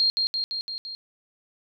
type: tone with echo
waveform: sine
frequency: 4216 Hz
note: C8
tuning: 12 cents sharp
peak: -18 dBFS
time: 0-0.1 s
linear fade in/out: 0 ms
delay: 170 ms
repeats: 5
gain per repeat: -3 dB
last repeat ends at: 0.95 s
effects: none